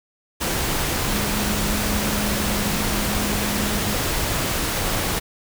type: tone in noise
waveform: sine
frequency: 207.4 Hz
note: G#3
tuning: 2 cents flat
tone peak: -26 dBFS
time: 1.09-3.95 s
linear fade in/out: 20 ms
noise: pink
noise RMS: -23 dBFS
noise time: 0.4-5.2 s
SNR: -6 dB
effects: none